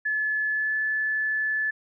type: tone with pitch glide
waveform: sine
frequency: 1721 to 1734 Hz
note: A6 to A6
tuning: -39 to -26 cents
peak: -23 dBFS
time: 0.05-1.71 s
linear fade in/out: 10 ms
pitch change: +13 cents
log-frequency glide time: 0.48-0.77 s
effects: none